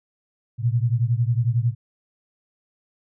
sine beating tone pair, 114.6 / 125.6 Hz, A#2 / B2, -29 / +30 cents, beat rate 11 Hz, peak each -20 / -22 dBFS, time 0.58-1.75 s, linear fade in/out 50 ms, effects none

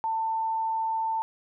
sine tone, 893 Hz, A5, 25 cents sharp, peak -25 dBFS, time 0.04-1.22 s, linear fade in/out 0 ms, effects none

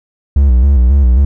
triangle tone with vibrato, 65.41 Hz, C2, in tune, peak -3 dBFS, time 0.36-1.25 s, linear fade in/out 5 ms, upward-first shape square, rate 3.7 Hz, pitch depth 110 cents each way, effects none

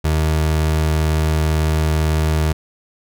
30% pulse tone, 78 Hz, D#2, 5 cents sharp, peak -12 dBFS, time 0.04-2.53 s, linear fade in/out 10 ms, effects none

